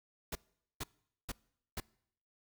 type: noise bursts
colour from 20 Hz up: pink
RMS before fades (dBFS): -39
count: 4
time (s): 0.32-1.802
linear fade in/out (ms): 5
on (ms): 33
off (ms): 450
effects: noise-tail reverb RT60 0.7 s tail -24 dB re dry